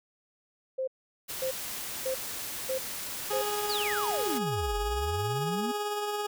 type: tone bursts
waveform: sine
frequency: 523.3 Hz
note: C5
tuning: in tune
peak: -28 dBFS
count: 5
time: 0.78-3.42 s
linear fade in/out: 10 ms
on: 96 ms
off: 540 ms
type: noise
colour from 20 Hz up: white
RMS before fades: -37 dBFS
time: 1.28-4.39 s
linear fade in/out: 20 ms
type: tone with tremolo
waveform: 20% pulse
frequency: 415.3 Hz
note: G#4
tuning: in tune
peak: -24 dBFS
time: 3.3-6.27 s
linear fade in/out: 10 ms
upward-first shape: sine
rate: 18 Hz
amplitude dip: 30%
type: exponential two-way sweep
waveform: sine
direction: down then up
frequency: 5000 to 43.9 to 254.7 Hz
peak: -31 dBFS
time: 3.69-5.72 s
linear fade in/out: 10 ms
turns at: 4.76 s
effects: none